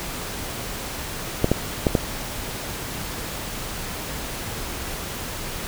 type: clicks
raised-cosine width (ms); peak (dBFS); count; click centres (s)
2; -3; 4; 1.444 / 1.516 / 1.868 / 1.952
effects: pink hiss -31 dBFS RMS until 5.67 s